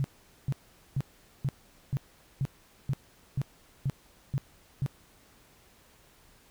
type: tone bursts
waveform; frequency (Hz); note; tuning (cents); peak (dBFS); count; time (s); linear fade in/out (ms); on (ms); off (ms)
sine; 136; C#3; -33; -25; 11; 0-4.862; 0; 42; 440
effects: pink hiss -60 dBFS RMS until 6.5 s